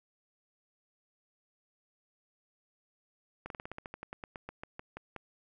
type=slowing click train; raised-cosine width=0.5 ms; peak=-26 dBFS; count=18; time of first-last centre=3.46-5.163 s; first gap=42 ms; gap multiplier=1.1; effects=none